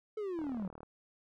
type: linear sweep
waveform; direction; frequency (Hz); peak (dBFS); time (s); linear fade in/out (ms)
triangle; down; 440 to 174.61; -33; 0.17-0.68; 5
type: click train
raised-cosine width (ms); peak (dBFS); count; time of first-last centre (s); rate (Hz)
1; -34; 18; 0.39-0.832; 38.5
effects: none